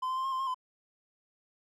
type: tone with pitch steps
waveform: triangle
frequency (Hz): 1027 / 1037 / 1048 / 1071 / 1041 / 1070 / 1019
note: C6 / C6 / C6 / C6 / C6 / C6 / C6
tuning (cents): -33 / -16 / +2 / +40 / -9 / +38 / -46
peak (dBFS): -28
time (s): 0.02-0.545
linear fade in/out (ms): 10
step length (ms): 75
effects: none